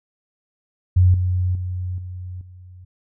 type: tone with level steps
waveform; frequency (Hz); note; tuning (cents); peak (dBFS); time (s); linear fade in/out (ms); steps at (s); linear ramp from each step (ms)
sine; 90.9; F#2; -30; -10 / -17 / -23 / -29 / -39; 0.96-2.85; 10; 1.14 / 1.55 / 1.98 / 2.41; 2
effects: none